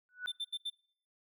sine tone with exponential growth, 1480 Hz, F#6, in tune, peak -33 dBFS, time 0.09-0.26 s, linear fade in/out 0 ms, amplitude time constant 35 ms
triangle tone bursts, 3554 Hz, A7, 17 cents sharp, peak -33 dBFS, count 4, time 0.27-0.701 s, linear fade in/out 10 ms, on 50 ms, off 77 ms
effects noise-tail reverb RT60 0.6 s tail -25 dB re dry

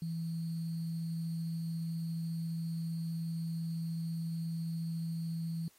sine tone with sample-and-hold, 165.1 Hz, E3, 3 cents sharp, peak -34 dBFS, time 0.02-5.68 s, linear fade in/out 2 ms, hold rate 4410 Hz, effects white hiss -66 dBFS RMS until 5.78 s + AAC 48 kbps

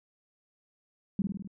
sine tone with echo, 196 Hz, G3, in tune, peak -24 dBFS, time 1.19-1.22 s, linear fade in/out 2 ms, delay 51 ms, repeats 5, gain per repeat -3 dB, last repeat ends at 1.475 s, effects none

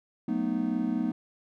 triangle chord, B dominant seventh, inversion second, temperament just, 185.21 / 222.2 / 246.9 / 308.7 Hz, F#3 / A3 / B3 / D#4, +2 / +17 / 0 / -14 cents, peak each -33 / -29 / -28 / -30 dBFS, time 0.28-1.12 s, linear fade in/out 5 ms, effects none

